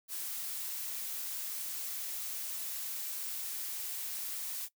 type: noise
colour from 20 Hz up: blue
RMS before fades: -39 dBFS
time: 0.08-4.69 s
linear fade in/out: 50 ms
effects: noise-tail reverb RT60 0.1 s tail -19 dB re dry